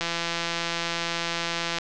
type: click train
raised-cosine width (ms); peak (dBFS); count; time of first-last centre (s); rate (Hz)
0.2; -10; 301; 0.01-1.785; 169
effects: low-pass 7000 Hz 12 dB/octave